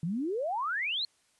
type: exponential sweep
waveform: sine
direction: up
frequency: 152.9 to 4345 Hz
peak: -29 dBFS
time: 0.03-1.05 s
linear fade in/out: 2 ms
effects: white hiss -69 dBFS RMS until 1.39 s + resampled to 24000 Hz